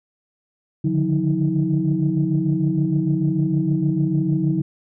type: tone cluster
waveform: sine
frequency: 144.8 / 151.4 / 179.2 / 319.2 Hz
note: D3 / D#3 / F3 / D#4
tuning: -24 / -47 / +45 / +44 cents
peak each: -22 dBFS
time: 0.84-4.62 s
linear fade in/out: 10 ms
effects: tanh soft clip ceiling -8 dBFS